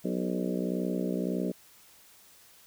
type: harmonic tone with a mistuned harmonic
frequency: 61.74 Hz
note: B1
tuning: in tune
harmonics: 3 / 4 / 5 / 6 / 7 / 8 / 9 / 10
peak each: -32 / -34 / -36 / -38 / -39 / -40 / -41 / -42 dBFS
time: 0.04-1.52 s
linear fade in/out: 10 ms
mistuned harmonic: 6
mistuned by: +34 cents
effects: white hiss -57 dBFS RMS until 2.66 s